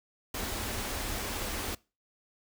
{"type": "band-stop noise", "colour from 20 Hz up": "pink", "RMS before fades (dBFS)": -35, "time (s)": [0.34, 1.75], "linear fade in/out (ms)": 5, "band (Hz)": [120, 180], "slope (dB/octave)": 96, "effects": ["noise-tail reverb RT60 0.3 s tail -23 dB re dry"]}